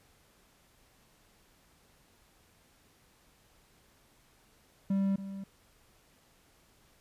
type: tone with echo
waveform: triangle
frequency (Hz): 195.4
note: G3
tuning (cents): -5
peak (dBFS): -24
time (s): 4.9-5.16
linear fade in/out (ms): 5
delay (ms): 280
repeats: 1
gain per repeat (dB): -12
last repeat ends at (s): 5.44
effects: pink hiss -65 dBFS RMS until 7 s + resampled to 32000 Hz